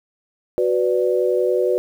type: chord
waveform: sine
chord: B minor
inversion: second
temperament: equal with one note detuned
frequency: 370 / 496.5 / 587.3 Hz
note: F#4 / B4 / D5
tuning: 0 / +9 / 0 cents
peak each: -19 / -19 / -23 dBFS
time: 0.58-1.78 s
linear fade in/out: 0 ms
effects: 8-bit